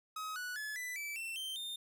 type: tone with pitch steps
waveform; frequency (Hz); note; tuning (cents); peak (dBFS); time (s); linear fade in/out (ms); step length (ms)
45% pulse; 1269 / 1474.6 / 1713.6 / 1991.3 / 2314 / 2689 / 3125 / 3631; D#6 / F#6 / A6 / B6 / D7 / E7 / G7 / A#7; +34 / -6 / -46 / +14 / -26 / +34 / -6 / -46; -39; 0.16-1.76; 5; 200
effects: none